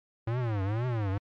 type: tone with vibrato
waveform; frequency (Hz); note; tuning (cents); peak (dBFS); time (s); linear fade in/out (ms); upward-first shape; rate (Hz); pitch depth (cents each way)
square; 110; A2; 0; -28; 0.27-1.18; 5; triangle; 2.1; 280
effects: low-pass 2000 Hz 12 dB/octave + MP3 64 kbps